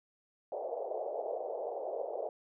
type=band-pass noise; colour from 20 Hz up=pink; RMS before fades=-38 dBFS; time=0.52-2.29 s; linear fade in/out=2 ms; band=450 to 720 Hz; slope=48 dB/octave; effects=none